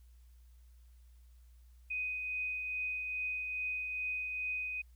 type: tone with tremolo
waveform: sine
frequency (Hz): 2500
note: D#7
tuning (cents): +8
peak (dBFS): -33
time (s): 1.9-4.82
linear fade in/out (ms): 10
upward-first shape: triangle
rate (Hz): 2.4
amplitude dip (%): 35
effects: added 60 Hz sine -56 dBFS peak until 4.95 s + white hiss -75 dBFS RMS until 4.95 s